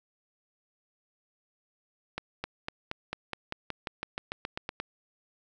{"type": "accelerating click train", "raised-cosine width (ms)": 0.3, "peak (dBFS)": -17, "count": 16, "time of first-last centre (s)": [2.18, 4.8], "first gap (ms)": 260, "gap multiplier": 0.94, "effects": []}